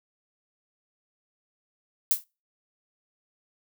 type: noise with exponential decay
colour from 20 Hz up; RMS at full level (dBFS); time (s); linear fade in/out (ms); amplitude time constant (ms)
violet; -18; 2.11-2.24; 0; 27
effects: noise-tail reverb RT60 0.3 s tail -26 dB re dry